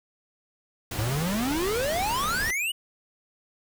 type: noise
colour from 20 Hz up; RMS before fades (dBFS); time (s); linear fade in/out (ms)
pink; -33; 0.91-2.51; 5
type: exponential sweep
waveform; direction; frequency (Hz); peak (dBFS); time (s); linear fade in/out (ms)
square; up; 102.3 to 2990; -26; 0.98-2.72; 10
effects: none